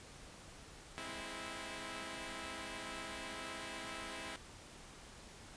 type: chord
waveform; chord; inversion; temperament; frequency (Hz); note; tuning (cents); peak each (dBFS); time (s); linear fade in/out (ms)
5% pulse; Ab augmented; none; equal with one note detuned; 207.7 / 261.6 / 327.5; Ab3 / C4 / E4; 0 / 0 / -11; -39 / -38 / -35; 0.98-4.36; 0
effects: pink hiss -55 dBFS RMS until 5.56 s + resampled to 22050 Hz